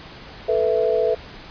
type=chord; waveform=sine; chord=A suspended second; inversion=none; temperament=equal; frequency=440 / 493.9 / 659.3 Hz; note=A4 / B4 / E5; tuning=0 / 0 / 0 cents; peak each=-20 / -21 / -22 dBFS; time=0.48-1.15 s; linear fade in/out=10 ms; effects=pink hiss -40 dBFS RMS until 1.5 s + resampled to 11025 Hz